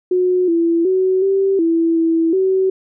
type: tone with pitch steps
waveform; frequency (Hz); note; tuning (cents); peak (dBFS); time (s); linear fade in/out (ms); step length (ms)
sine; 364.1 / 335.3 / 374.7 / 388.9 / 330.9 / 328.2 / 379.2; F#4 / E4 / F#4 / G4 / E4 / E4 / F#4; -28 / +30 / +22 / -14 / +7 / -8 / +43; -12; 0.11-2.7; 5; 370
effects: none